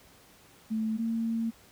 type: tone pair in turn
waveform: sine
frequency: 220 / 227.5 Hz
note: A3 / A#3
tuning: 0 / -42 cents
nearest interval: minor second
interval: 58 cents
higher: second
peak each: -27 dBFS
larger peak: neither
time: 0.7-0.98 / 0.98-1.51 s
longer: second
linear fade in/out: 20 ms
effects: pink hiss -57 dBFS RMS until 1.71 s + high-pass 60 Hz 12 dB/octave